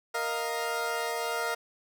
20% pulse chord, Bb suspended fourth, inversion none, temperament equal, 466.2 / 622.3 / 698.5 Hz, Bb4 / Eb5 / F5, 0 / 0 / 0 cents, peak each -28 / -31 / -29 dBFS, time 0.14-1.55 s, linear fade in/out 10 ms, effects none

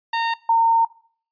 sawtooth / sine tone pair in turn, 919 / 914.4 Hz, A#5 / A#5, -25 / -34 cents, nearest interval unison, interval 9 cents, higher first, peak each -16 / -13 dBFS, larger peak second, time 0.13-0.34 / 0.49-0.85 s, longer second, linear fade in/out 5 ms, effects noise-tail reverb RT60 0.5 s tail -21 dB re dry + resampled to 11025 Hz

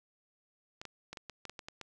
clicks, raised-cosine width 0.2 ms, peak -26 dBFS, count 10, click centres 0.815 / 0.853 / 1.13 / 1.172 / 1.297 / 1.453 / 1.496 / 1.592 / 1.685 / 1.813 s, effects none

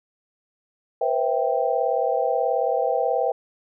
sine chord, C major seventh, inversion third, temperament equal with one note detuned, 484.8 / 523.3 / 659.3 / 784 Hz, B4 / C5 / E5 / G5, -32 / 0 / 0 / 0 cents, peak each -25 dBFS, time 1.01-3.32 s, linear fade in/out 5 ms, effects none

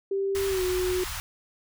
sine tone with pitch glide, 392 to 365.7 Hz, G4 to F#4, 0 to -20 cents, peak -24 dBFS, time 0.11-1.04 s, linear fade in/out 5 ms, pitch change -120 cents, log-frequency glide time 0.48-0.63 s
pink band-stop noise, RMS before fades -34 dBFS, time 0.35-1.2 s, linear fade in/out 0 ms, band 100 to 920 Hz, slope 24 dB/octave
effects none

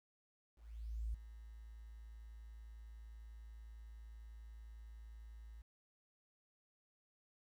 sine tone with ADSR envelope, 55.5 Hz, A1, 16 cents sharp, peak -37 dBFS, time 0.56-5.62 s, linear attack 580 ms, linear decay 5 ms, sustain -14 dB, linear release 7 ms, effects 12-bit

